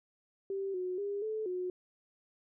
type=tone with pitch steps; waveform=sine; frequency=390.4 / 365.5 / 403.8 / 434.8 / 363.7 Hz; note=G4 / F#4 / G#4 / A4 / F#4; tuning=-7 / -21 / -49 / -21 / -30 cents; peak=-33 dBFS; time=0.5-1.7 s; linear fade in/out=2 ms; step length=240 ms; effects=none